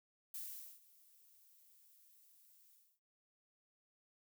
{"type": "noise with ADSR envelope", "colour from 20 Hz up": "violet", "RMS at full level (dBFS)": -45, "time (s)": [0.34, 3], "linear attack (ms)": 5, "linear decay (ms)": 450, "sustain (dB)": -22, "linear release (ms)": 270, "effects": []}